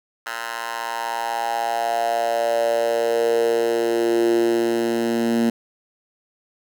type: tone with high-pass filter sweep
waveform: 10% pulse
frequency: 116.3 Hz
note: A#2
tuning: 4 cents flat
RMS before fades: -21 dBFS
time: 0.26-5.5 s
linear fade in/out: 5 ms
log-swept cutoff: 1200 to 240 Hz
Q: 5.6
effects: none